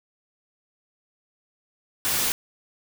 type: noise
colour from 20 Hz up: white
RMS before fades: -24 dBFS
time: 2.05-2.32 s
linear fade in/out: 0 ms
effects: none